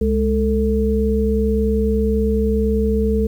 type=tone cluster; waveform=sine; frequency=67.3 / 209.1 / 444.9 Hz; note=C2 / G#3 / A4; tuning=+49 / +12 / +19 cents; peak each=-19 dBFS; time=0.01-3.27 s; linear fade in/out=5 ms; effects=8-bit